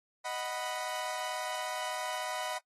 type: chord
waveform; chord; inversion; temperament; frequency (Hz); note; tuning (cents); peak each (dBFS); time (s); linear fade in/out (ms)
sawtooth; B major; first; equal; 622.3 / 740 / 987.8; D#5 / F#5 / B5; 0 / 0 / 0; -36 / -35 / -35; 0.24-2.59; 20
effects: noise-tail reverb RT60 0.1 s tail -22 dB re dry + AAC 32 kbps